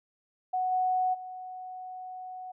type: tone with level steps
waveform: sine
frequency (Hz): 740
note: F#5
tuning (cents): 0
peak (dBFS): -26 / -24 / -38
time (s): 0.53-2.52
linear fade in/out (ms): 10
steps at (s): 0.71 / 1.13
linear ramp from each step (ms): 20
effects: none